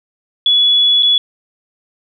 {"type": "tone with dropouts", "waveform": "sine", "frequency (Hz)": 3400, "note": "G#7", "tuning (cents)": 40, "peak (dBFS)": -8, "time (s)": [0.46, 1.18], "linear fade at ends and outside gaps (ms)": 2, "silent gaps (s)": [1.025, 1.03], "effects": []}